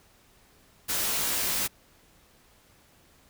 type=noise with comb filter; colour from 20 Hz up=white; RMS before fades=-28 dBFS; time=0.88-1.68 s; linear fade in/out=20 ms; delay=17 ms; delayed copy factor=-0.9; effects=pink hiss -60 dBFS RMS until 3.29 s